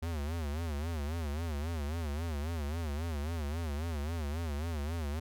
square tone with vibrato, 77.78 Hz, D#2, in tune, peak -34 dBFS, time 0.02-5.2 s, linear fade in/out 10 ms, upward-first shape sine, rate 3.7 Hz, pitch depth 160 cents each way, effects none

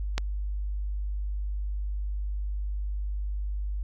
click, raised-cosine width 0.2 ms, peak -11 dBFS, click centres 0.18 s, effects added 50 Hz sine -28 dBFS peak until 3.83 s

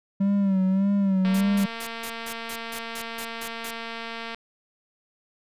triangle tone with vibrato, 194.2 Hz, G3, 16 cents flat, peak -17 dBFS, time 0.2-1.66 s, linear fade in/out 10 ms, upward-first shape sine, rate 1.7 Hz, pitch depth 61 cents each way
click train, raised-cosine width 0.3 ms, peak -19 dBFS, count 710, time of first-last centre 1.25-4.346 s, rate 229 Hz
white noise bursts, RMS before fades -36 dBFS, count 11, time 1.34-3.71 s, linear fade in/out 5 ms, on 70 ms, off 160 ms
effects resampled to 32000 Hz

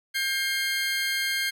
25% pulse tone pair together, 1595.4 / 2132 Hz, G6 / C7, +30 / +32 cents, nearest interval perfect fourth, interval 502 cents, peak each -24 dBFS, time 0.14-1.51 s, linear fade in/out 20 ms, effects none

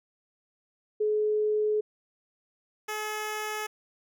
sine / 10% pulse tone pair in turn, 425.2 / 427 Hz, G#4 / G#4, +41 / +48 cents, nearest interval unison, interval 7 cents, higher second, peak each -23 dBFS, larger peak neither, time 1-1.81 / 2.88-3.67 s, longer first, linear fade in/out 10 ms, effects none

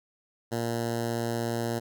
10% pulse tone with notch filter, 116.7 Hz, A#2, 2 cents sharp, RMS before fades -30 dBFS, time 0.51-1.8 s, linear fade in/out 20 ms, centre 2400 Hz, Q 1.2, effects none

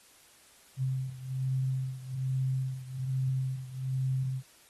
sine beating tone pair, 130.81 / 132.01 Hz, C3 / C3, 0 / +16 cents, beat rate 1.2 Hz, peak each -31 / -34 dBFS, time 0.77-4.43 s, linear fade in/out 50 ms, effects white hiss -59 dBFS RMS until 4.69 s + AAC 32 kbps

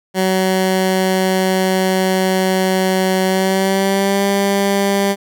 15% pulse tone with pitch glide, 188 to 198.49 Hz, F#3 to G3, +28 to +22 cents, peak -7 dBFS, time 0.14-5.16 s, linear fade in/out 50 ms, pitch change +94 cents, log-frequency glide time 3.25-4.23 s, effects none

